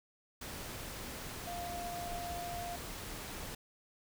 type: tone in noise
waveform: sine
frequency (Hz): 698.5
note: F5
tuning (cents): 0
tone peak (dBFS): -40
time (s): 1.47-2.76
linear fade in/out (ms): 5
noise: pink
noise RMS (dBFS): -44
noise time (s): 0.41-3.55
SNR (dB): +1
effects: none